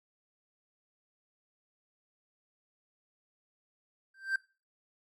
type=tone with exponential growth; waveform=triangle; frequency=1568 Hz; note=G6; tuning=in tune; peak=-22 dBFS; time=4.14-4.36 s; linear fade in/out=5 ms; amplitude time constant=47 ms; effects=noise-tail reverb RT60 0.3 s tail -20 dB re dry + tanh soft clip ceiling -18 dBFS